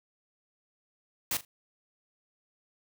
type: noise with echo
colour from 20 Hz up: white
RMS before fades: -30 dBFS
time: 1.31-1.37 s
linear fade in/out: 2 ms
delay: 40 ms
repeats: 2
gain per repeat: -15 dB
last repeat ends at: 1.45 s
effects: none